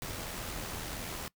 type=noise with amplitude modulation; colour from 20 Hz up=pink; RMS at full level=-38 dBFS; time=0.02-1.28 s; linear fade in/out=0 ms; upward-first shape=sine; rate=81.5 Hz; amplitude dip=35%; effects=noise-tail reverb RT60 0.1 s tail -22 dB re dry